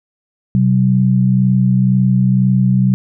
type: tone pair together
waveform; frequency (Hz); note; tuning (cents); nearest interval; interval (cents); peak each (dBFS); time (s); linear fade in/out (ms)
sine; 128.08 / 190.1; C3 / F#3; -37 / +47; perfect fifth; 684; -12; 0.55-2.94; 0
effects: none